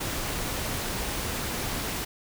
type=noise; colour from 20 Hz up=pink; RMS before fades=-31 dBFS; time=0-2.05 s; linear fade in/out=10 ms; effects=none